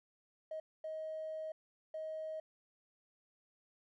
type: tone bursts at uneven times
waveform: triangle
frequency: 630 Hz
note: D#5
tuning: 21 cents sharp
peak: -36 dBFS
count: 3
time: 0.51-0.6 / 0.84-1.52 / 1.94-2.4 s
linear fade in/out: 5 ms
effects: tanh soft clip ceiling -37 dBFS